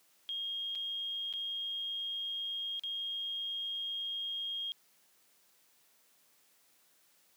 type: tone with dropouts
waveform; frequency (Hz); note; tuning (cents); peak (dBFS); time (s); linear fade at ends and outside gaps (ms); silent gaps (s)
sine; 3246; G#7; -40; -35; 0.29-4.72; 0; 0.751-0.755 / 1.327-1.337 / 2.795-2.836
effects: white hiss -68 dBFS RMS until 7.36 s + high-pass 150 Hz 12 dB/octave